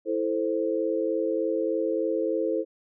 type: chord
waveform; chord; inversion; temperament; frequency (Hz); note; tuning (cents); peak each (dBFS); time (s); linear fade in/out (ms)
sine; A minor; second; equal; 329.6 / 440 / 523.3; E4 / A4 / C5; 0 / 0 / 0; -28; 0.05-2.65; 50
effects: none